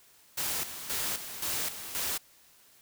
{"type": "noise with tremolo", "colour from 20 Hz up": "white", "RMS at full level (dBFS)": -32, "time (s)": [0.37, 2.18], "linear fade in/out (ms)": 10, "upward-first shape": "square", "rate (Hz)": 1.9, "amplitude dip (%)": 65, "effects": ["white hiss -60 dBFS RMS until 2.81 s"]}